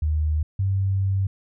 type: tone pair in turn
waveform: sine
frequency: 76.9 / 96.89 Hz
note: D#2 / G2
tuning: -20 / -20 cents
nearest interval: major third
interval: 400 cents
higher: second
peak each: -19 dBFS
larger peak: neither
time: 0.02-0.43 / 0.59-1.27 s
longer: second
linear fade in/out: 5 ms
effects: none

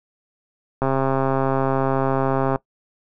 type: click train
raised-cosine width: 1 ms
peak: -7 dBFS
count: 234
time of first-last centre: 0.82-2.559 s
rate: 134 Hz
effects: noise-tail reverb RT60 0.1 s tail -20 dB re dry

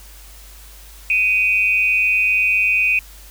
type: tone with amplitude modulation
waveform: sine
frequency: 2496 Hz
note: D#7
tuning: 5 cents sharp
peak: -10 dBFS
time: 1.1-2.99 s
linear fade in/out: 2 ms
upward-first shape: sine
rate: 205 Hz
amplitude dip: 75%
effects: added 50 Hz sine -40 dBFS peak until 3.3 s + white hiss -44 dBFS RMS until 3.3 s

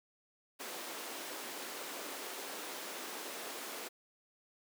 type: high-pass noise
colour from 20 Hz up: pink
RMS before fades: -44 dBFS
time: 0.59-3.89 s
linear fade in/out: 20 ms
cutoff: 300 Hz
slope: 24 dB/octave
effects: none

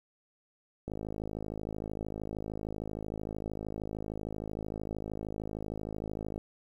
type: click train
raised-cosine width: 2 ms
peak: -24 dBFS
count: 293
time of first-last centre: 0.88-6.379 s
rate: 53.1 Hz
effects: 10-bit

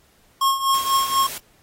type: tone with tremolo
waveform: square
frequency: 1083 Hz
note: C#6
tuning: 41 cents flat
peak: -15 dBFS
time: 0.41-1.27 s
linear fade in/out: 5 ms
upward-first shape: triangle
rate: 4.1 Hz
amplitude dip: 80%
type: noise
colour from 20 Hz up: white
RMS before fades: -32 dBFS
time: 0.74-1.38 s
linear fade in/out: 2 ms
effects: pink hiss -58 dBFS RMS until 1.62 s + AAC 48 kbps

